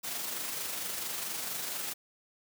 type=noise with amplitude modulation; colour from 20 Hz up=white; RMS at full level=-35 dBFS; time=0.03-1.94 s; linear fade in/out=20 ms; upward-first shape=sine; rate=24.4 Hz; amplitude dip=35%; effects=high-pass 150 Hz 12 dB/octave